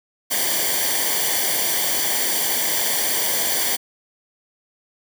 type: noise with comb filter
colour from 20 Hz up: white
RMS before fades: -21 dBFS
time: 0.3-3.77 s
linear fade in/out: 20 ms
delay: 0.76 ms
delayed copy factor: -0.75
effects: none